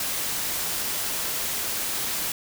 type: noise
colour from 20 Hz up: white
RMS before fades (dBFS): -28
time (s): 0-2.32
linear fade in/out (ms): 2
effects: none